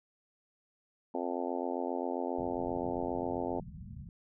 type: harmonic tone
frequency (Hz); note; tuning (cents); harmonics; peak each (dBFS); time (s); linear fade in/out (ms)
87.5; F2; +4; 3 / 4 / 5 / 6 / 7 / 8 / 9 / 10; -38 / -39 / -40 / -41 / -41 / -42 / -43 / -43; 1.14-3.6; 5
type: low-pass noise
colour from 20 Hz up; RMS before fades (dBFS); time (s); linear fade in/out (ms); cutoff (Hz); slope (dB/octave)
white; -46; 2.38-4.09; 2; 220; 96
effects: none